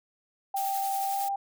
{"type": "tone with pitch glide", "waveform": "sine", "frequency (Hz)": [784, 792.7], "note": ["G5", "G5"], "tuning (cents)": [0, 19], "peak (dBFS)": -27, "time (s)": [0.54, 1.36], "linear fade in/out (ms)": 5, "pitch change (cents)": 19, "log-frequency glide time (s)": [1.06, 1.19]}
{"type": "noise with tremolo", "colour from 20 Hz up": "blue", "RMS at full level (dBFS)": -36, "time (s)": [0.56, 1.29], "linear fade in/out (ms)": 10, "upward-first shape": "triangle", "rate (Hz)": 11, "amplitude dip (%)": 35}
{"effects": []}